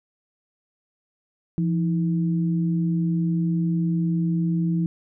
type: tone pair together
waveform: sine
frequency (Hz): 169.8 / 319.3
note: F3 / D#4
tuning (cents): -48 / +45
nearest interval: major seventh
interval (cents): 1093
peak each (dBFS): -20 / -29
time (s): 1.58-4.86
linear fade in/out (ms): 0
effects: none